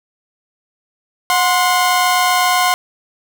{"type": "tone pair together", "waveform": "sawtooth", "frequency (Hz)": [727, 1046.5], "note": ["F#5", "C6"], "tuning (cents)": [-31, 0], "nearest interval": "tritone", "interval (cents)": 631, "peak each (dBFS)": -11, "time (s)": [1.3, 2.74], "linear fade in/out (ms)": 0, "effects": []}